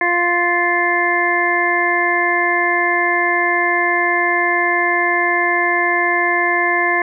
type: harmonic tone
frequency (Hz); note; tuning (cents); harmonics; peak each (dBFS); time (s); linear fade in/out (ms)
349.2; F4; 0; 1 / 2 / 3 / 5 / 6; -22 / -21 / -21 / -18 / -19; 0.01-7.02; 2
effects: none